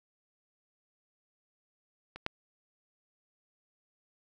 clicks, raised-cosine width 0.3 ms, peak -27 / -15 dBFS, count 2, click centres 2.16 / 2.264 s, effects none

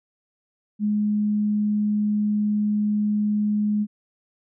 sine tone, 209.4 Hz, G#3, 15 cents sharp, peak -19 dBFS, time 0.79-3.87 s, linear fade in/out 50 ms, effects none

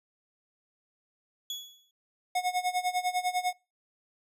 35% pulse tone with exponential decay, 3378 Hz, G#7, 29 cents sharp, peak -29 dBFS, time 1.5-1.91 s, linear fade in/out 2 ms, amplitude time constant 89 ms
square tone with tremolo, 727 Hz, F#5, 31 cents flat, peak -25 dBFS, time 2.35-3.53 s, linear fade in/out 5 ms, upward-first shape sine, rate 10 Hz, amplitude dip 85%
effects noise-tail reverb RT60 0.3 s tail -26 dB re dry + resampled to 32000 Hz

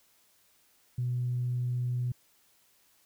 sine tone, 123.47 Hz, B2, in tune, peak -27 dBFS, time 0.98-2.12 s, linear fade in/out 5 ms, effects tanh soft clip ceiling -23 dBFS + white hiss -66 dBFS RMS until 3.05 s

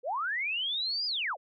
sine linear two-way sweep, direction up then down, 443.1 to 5000 to 443.1 Hz, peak -29 dBFS, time 0.03-1.37 s, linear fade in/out 50 ms, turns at 1.06 s, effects none

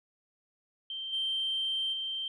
sine tone with level steps, 3136 Hz, G7, in tune, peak -35 / -28 / -32 dBFS, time 0.9-2.28 s, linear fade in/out 2 ms, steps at 1.12 / 1.92 s, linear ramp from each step 20 ms, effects tanh soft clip ceiling -24 dBFS

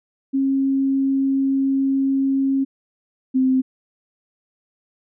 sine tone pair in turn, 270.7 / 260.4 Hz, C#4 / C4, -41 / -8 cents, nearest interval minor second, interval 67 cents, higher first, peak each -16 / -14 dBFS, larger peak second, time 0.33-2.65 / 3.34-3.62 s, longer first, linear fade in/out 20 ms, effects none

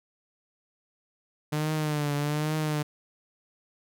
sawtooth tone with vibrato, 150 Hz, D3, 37 cents sharp, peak -22 dBFS, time 1.52-2.83 s, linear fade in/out 10 ms, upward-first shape triangle, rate 1.2 Hz, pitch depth 72 cents each way, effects none

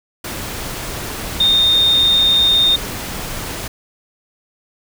sine tone in noise, 3661 Hz, A#7, 32 cents flat, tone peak -10 dBFS, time 1.4-2.76 s, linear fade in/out 5 ms, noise pink, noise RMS -26 dBFS, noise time 0.24-3.68 s, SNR +13 dB, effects none

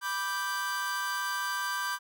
45% pulse chord, G major, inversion first, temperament equal, 987.8 / 1174.7 / 1568 Hz, B5 / D6 / G6, 0 / 0 / 0 cents, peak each -36 / -36 / -33 dBFS, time 0.01-1.99 s, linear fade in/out 50 ms, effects none

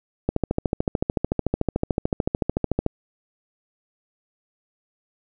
click train, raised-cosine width 2 ms, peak -7 dBFS, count 36, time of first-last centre 0.29-2.864 s, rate 13.6 Hz, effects none

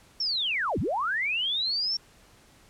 sine linear two-way sweep, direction down then up, 5550 to 58.27 to 5550 Hz, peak -25 dBFS, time 0.2-1.97 s, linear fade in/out 5 ms, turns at 0.79 s, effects pink hiss -57 dBFS RMS until 2.69 s + low-pass 11000 Hz 12 dB/octave

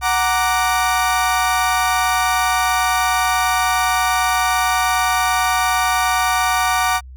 30% pulse chord, Gb augmented, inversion none, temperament equal, 740 / 932.3 / 1174.7 Hz, Gb5 / Bb5 / D6, 0 / 0 / 0 cents, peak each -16 / -19 / -17 dBFS, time 0.01-7.01 s, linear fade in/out 50 ms, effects added 64 Hz sine -34 dBFS peak until 7.16 s

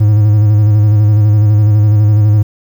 triangle tone with vibrato, 105.5 Hz, G#2, 28 cents sharp, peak -3 dBFS, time 0-2.43 s, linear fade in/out 10 ms, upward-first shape square, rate 12 Hz, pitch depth 33 cents each way, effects 7-bit

